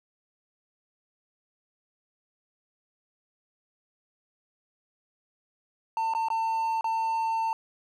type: tone with dropouts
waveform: triangle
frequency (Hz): 899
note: A5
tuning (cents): +37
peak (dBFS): -23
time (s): 5.97-7.53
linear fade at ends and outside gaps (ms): 1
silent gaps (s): 6.137-6.149 / 6.285-6.302 / 6.81-6.843
effects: none